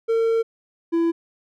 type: tone pair in turn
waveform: triangle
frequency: 454.5 / 334.2 Hz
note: A#4 / E4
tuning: -44 / +24 cents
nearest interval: perfect fourth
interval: 532 cents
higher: first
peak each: -15 dBFS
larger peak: neither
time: 0.08-0.43 / 0.92-1.12 s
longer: first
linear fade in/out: 20 ms
effects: none